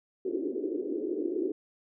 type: band-pass noise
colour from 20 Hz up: pink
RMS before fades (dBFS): -32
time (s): 0.25-1.52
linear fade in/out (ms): 5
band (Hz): 310 to 410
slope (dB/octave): 48
effects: none